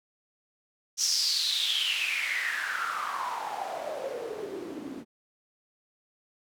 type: noise with band-pass filter sweep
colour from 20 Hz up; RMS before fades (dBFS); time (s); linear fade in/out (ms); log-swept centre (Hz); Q
white; -31; 0.97-5.05; 50; 5900 to 250; 7.1
effects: none